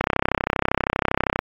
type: click train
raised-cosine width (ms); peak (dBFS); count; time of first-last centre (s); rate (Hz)
0.5; -3; 46; 0.01-1.39; 32.6
effects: AAC 64 kbps